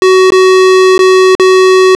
square tone with dropouts, 374.4 Hz, F#4, 20 cents sharp, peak -3 dBFS, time 0.02-1.95 s, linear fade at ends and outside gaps 1 ms, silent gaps 0.304-0.321 / 0.979-0.991 / 1.351-1.397 s, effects low-pass 6000 Hz 12 dB/octave

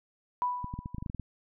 sine tone with exponential decay, 987.8 Hz, B5, in tune, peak -24 dBFS, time 0.42-1.07 s, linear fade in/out 0 ms, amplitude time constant 140 ms
clicks, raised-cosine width 5 ms, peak -24 dBFS, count 11, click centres 0.644 / 0.739 / 0.79 / 0.859 / 0.946 / 0.983 / 1.025 / 1.062 / 1.099 / 1.147 / 1.197 s
effects none

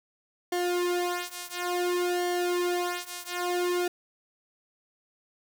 sawtooth tone with flanger, 354.6 Hz, F4, 26 cents sharp, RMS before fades -29 dBFS, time 0.52-3.88 s, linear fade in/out 5 ms, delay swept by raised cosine 0.78 to 2.88 ms, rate 0.57 Hz, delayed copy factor -0.9, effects 8-bit

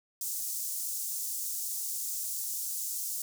pink high-pass noise, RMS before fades -35 dBFS, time 0.21-3.22 s, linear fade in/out 2 ms, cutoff 6500 Hz, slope 24 dB/octave, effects none

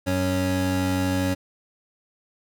25% pulse tone pair together, 92.5 / 277.2 Hz, F#2 / C#4, 0 / 0 cents, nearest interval octave + perfect fifth, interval 1900 cents, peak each -21 dBFS, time 0.06-1.35 s, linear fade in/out 20 ms, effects none

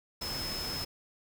sine tone in noise, 5190 Hz, E8, 28 cents flat, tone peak -36 dBFS, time 0.21-0.85 s, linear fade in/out 10 ms, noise pink, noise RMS -39 dBFS, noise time 0.21-0.85 s, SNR 0 dB, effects none

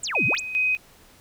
sine exponential two-way sweep, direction down then up, 8810 to 104.4 to 8810 Hz, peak -26 dBFS, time 0.03-0.4 s, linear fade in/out 5 ms, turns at 0.26 s
sine tone with tremolo, 2514 Hz, D#7, 17 cents sharp, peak -19 dBFS, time 0.15-0.77 s, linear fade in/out 2 ms, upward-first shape square, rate 2.5 Hz, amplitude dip 70%
effects pink hiss -53 dBFS RMS until 1.2 s

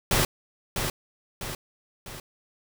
pink noise with echo, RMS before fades -22 dBFS, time 0.11-0.25 s, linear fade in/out 2 ms, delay 650 ms, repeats 3, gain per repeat -6 dB, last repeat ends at 2.2 s, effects none

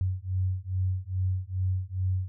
sine beating tone pair, 92 / 94.4 Hz, F#2 / F#2, -9 / +35 cents, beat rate 2.4 Hz, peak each -29 dBFS, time 0.01-2.28 s, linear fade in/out 0 ms, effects none

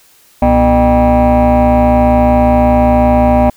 sine tone with frequency modulation, 425.2 Hz, G#4, 41 cents sharp, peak -3 dBFS, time 0.42-3.5 s, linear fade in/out 5 ms, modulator 181 Hz, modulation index 2.3, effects tanh soft clip ceiling -5 dBFS + white hiss -47 dBFS RMS until 3.56 s

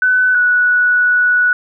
sine tone pair in turn, 1504 / 1472.2 Hz, F#6 / F#6, +28 / -9 cents, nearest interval unison, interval 37 cents, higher first, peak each -9 / -9 dBFS, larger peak neither, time 0.02-0.35 / 0.35-1.53 s, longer second, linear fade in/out 2 ms, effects none

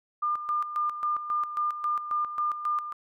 sine tone with tremolo, 1203 Hz, D6, 41 cents sharp, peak -24 dBFS, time 0.22-2.93 s, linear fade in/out 10 ms, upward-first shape square, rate 3.7 Hz, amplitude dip 65%, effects none

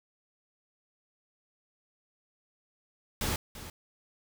pink noise with echo, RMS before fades -31 dBFS, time 3.21-3.36 s, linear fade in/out 2 ms, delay 340 ms, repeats 1, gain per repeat -13 dB, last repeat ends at 3.7 s, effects none

